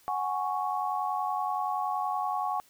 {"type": "chord", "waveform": "sine", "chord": "F# suspended second", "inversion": "none", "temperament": "equal", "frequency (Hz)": [740, 830.6, 1108.7], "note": ["F#5", "G#5", "C#6"], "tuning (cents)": [0, 0, 0], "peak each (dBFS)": -32, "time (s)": [0.08, 2.6], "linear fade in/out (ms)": 0, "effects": ["white hiss -61 dBFS RMS until 2.69 s"]}